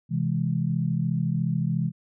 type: chord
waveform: sine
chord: C augmented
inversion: none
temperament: equal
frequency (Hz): 130.81 / 164.81 / 207.7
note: C3 / E3 / G#3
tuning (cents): 0 / 0 / 0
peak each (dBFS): -27 / -25 / -30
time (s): 0.09-1.92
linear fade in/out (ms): 50
effects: none